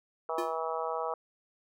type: harmonic tone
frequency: 161.9 Hz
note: E3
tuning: 31 cents flat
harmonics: 3 / 4 / 5 / 6 / 7 / 8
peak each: -36 / -37 / -38 / -39 / -39 / -40 dBFS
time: 0.29-1.14 s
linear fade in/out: 2 ms
type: tone with exponential decay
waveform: square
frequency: 348.5 Hz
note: F4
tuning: 4 cents flat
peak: -30 dBFS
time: 0.38-0.59 s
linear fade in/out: 5 ms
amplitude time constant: 45 ms
effects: none